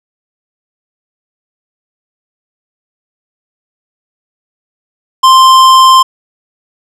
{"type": "tone with hard clipping", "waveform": "sine", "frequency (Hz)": 1046.5, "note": "C6", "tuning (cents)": 0, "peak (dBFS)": -3, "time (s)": [5.23, 6.03], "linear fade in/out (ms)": 10, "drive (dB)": 14, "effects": []}